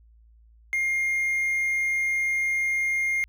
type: tone with hard clipping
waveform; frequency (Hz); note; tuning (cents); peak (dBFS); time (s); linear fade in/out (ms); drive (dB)
triangle; 2123; C7; +25; -23; 0.73-3.24; 0; 5
effects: added 56 Hz sine -52 dBFS peak until 3.28 s